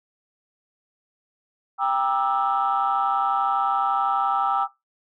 sine chord, E half-diminished seventh, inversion first, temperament just, 791.1 / 949.3 / 1186.7 / 1318.5 Hz, G5 / Bb5 / D6 / E6, +16 / +31 / +18 / 0 cents, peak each -22 / -27 / -26 / -23 dBFS, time 1.78-4.68 s, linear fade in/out 50 ms, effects noise-tail reverb RT60 0.2 s tail -19 dB re dry + tanh soft clip ceiling -12 dBFS

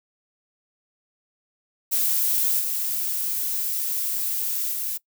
violet noise with level steps, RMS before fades -22 / -26 / -28 dBFS, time 1.91-4.98 s, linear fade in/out 20 ms, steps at 2.59 / 4.71 s, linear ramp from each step 20 ms, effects noise-tail reverb RT60 0.1 s tail -21 dB re dry

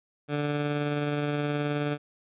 15% pulse tone with tremolo, 146.6 Hz, D3, 3 cents flat, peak -19 dBFS, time 0.28-1.98 s, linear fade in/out 50 ms, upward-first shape triangle, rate 19 Hz, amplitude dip 25%, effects resampled to 8000 Hz

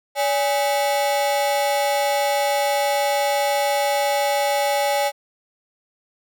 45% pulse ring-modulated tone, 698.5 Hz, F5, in tune, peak -15 dBFS, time 0.15-5.12 s, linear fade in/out 50 ms, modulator 127 Hz, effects none

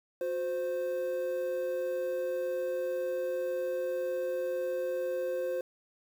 triangle tone pair together, 361.9 / 520 Hz, F#4 / C5, -38 / -11 cents, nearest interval tritone, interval 627 cents, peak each -35 / -29 dBFS, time 0.21-5.61 s, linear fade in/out 2 ms, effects 9-bit

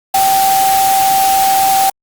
sine tone in noise, 776 Hz, G5, 18 cents flat, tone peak -9 dBFS, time 0.14-1.9 s, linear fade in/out 5 ms, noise white, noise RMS -18 dBFS, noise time 0.14-1.9 s, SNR +6 dB, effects Opus 48 kbps

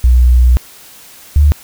sine tone pair in turn, 61.6 / 73.26 Hz, B1 / D2, -4 / -4 cents, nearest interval minor third, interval 300 cents, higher second, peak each -4 dBFS, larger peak neither, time 0.04-0.57 / 1.36-1.52 s, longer first, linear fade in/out 0 ms, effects white hiss -38 dBFS RMS until 1.63 s

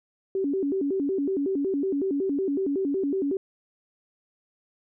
sine tone with vibrato, 329.6 Hz, E4, in tune, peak -23 dBFS, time 0.35-3.37 s, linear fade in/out 2 ms, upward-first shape square, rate 5.4 Hz, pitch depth 270 cents each way, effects none

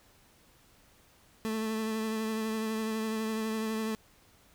30% pulse tone with vibrato, 220 Hz, A3, in tune, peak -28 dBFS, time 1.45-3.95 s, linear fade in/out 0 ms, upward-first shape triangle, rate 12 Hz, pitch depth 25 cents each way, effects pink hiss -62 dBFS RMS until 4.54 s

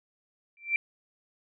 sine tone with exponential growth, 2349 Hz, D7, in tune, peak -19 dBFS, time 0.57-0.76 s, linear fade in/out 1 ms, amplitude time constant 40 ms, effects none

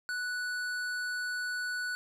sine tone with hard clipping, 1480 Hz, F#6, in tune, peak -34 dBFS, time 0.09-1.95 s, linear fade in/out 0 ms, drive 12 dB, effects none

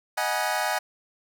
25% pulse chord, G# minor seventh, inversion second, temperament equal with one note detuned, 622.3 / 740 / 830.6 / 964.6 Hz, D#5 / F#5 / G#5 / B5, 0 / 0 / 0 / -41 cents, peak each -27 / -25 / -25 / -29 dBFS, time 0.17-0.79 s, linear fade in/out 10 ms, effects none

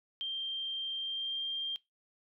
sine tone with pitch glide, 3168 to 3188 Hz, G7 to G7, +18 to +28 cents, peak -33 dBFS, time 0.21-1.76 s, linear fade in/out 0 ms, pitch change +10 cents, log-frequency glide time 0.96-1.44 s, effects noise-tail reverb RT60 0.2 s tail -20 dB re dry

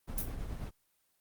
brown noise with tremolo, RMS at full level -37 dBFS, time 0.07-0.71 s, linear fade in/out 20 ms, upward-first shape triangle, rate 9.3 Hz, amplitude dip 40%
violet noise with exponential decay, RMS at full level -30 dBFS, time 0.18-0.34 s, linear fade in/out 1 ms, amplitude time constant 33 ms
effects white hiss -75 dBFS RMS until 1.2 s + Opus 24 kbps

